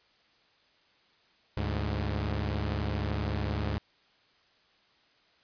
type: tone pair together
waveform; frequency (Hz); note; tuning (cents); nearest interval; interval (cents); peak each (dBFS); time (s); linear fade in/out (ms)
sawtooth; 73.42 / 103.83; D2 / G#2; 0 / 0; tritone; 600; -28; 1.57-3.78; 0
effects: white hiss -65 dBFS RMS until 5.43 s + resampled to 11025 Hz